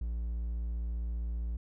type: tone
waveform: triangle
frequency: 57.6 Hz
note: A#1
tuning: 20 cents flat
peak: -30 dBFS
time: 0.01-1.57 s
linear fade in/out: 5 ms
effects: none